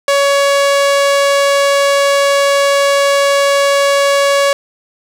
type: tone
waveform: sawtooth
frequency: 561 Hz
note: C#5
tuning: 21 cents sharp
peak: -5 dBFS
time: 0.08-4.53 s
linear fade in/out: 2 ms
effects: low-pass 10000 Hz 12 dB/octave + 7-bit